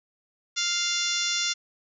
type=harmonic tone; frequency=698.5 Hz; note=F5; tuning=in tune; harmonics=2 / 3 / 4 / 5 / 6 / 7 / 8 / 9 / 10; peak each=-35 / -34 / -34 / -30 / -34 / -35 / -30 / -36 / -35 dBFS; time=0.56-1.54 s; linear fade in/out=20 ms; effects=none